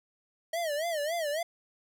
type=tone with vibrato; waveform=square; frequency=631 Hz; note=D#5; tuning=24 cents sharp; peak=-30 dBFS; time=0.53-1.43 s; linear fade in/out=5 ms; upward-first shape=sine; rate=3.6 Hz; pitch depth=160 cents each way; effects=none